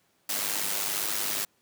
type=noise with amplitude modulation; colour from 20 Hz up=white; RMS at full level=-27 dBFS; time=0.29-1.45 s; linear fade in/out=5 ms; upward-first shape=sine; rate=102 Hz; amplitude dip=60%; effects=pink hiss -68 dBFS RMS until 1.61 s + high-pass 150 Hz 12 dB/octave